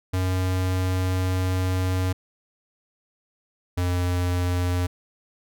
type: tone pair in turn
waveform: square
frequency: 92.5 / 89.25 Hz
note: F#2 / F2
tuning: 0 / +38 cents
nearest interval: minor second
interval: 62 cents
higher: first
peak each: -22 dBFS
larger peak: neither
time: 0.13-2.13 / 3.77-4.87 s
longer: first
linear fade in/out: 10 ms
effects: none